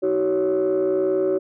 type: tone cluster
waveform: sine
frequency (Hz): 316.5 / 378.5 / 559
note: D#4 / F#4 / C#5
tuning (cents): +30 / +39 / +14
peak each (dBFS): -25 / -18 / -22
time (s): 0.02-1.39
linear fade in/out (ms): 20
effects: tanh soft clip ceiling -14 dBFS